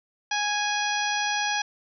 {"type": "harmonic tone", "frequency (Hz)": 829, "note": "G#5", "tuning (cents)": -3, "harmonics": [1, 2, 3, 4, 5, 6, 7], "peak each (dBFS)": [-28, -29, -32, -33, -38, -36, -34], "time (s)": [0.31, 1.62], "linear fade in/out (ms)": 5, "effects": []}